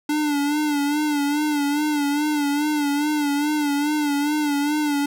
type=tone with vibrato; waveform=square; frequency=293.7 Hz; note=D4; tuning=in tune; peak=-20 dBFS; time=0.09-5.06 s; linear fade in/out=5 ms; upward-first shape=sine; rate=2.4 Hz; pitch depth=57 cents each way; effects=none